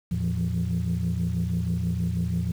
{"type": "tone cluster", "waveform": "sine", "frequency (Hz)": [83.9, 114, 167.4, 173.6], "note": ["E2", "A#2", "E3", "F3"], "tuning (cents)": [31, -38, 27, -10], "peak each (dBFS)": [-28, -28, -31, -26], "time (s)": [0.11, 2.52], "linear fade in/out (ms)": 10, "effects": ["tanh soft clip ceiling -18 dBFS", "8-bit"]}